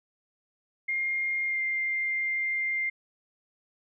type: tone with pitch glide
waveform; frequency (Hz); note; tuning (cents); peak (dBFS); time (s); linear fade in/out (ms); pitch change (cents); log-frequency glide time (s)
sine; 2123 to 2102; C7 to C7; +25 to +7; -26; 0.88-2.9; 10; -18; 1.47-1.59
effects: none